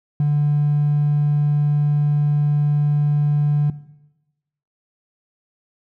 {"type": "tone with hard clipping", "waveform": "triangle", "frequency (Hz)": 146.83, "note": "D3", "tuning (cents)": 0, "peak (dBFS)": -15, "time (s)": [0.2, 3.7], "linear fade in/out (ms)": 2, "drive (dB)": 4, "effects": ["noise-tail reverb RT60 1.0 s tail -17 dB re dry"]}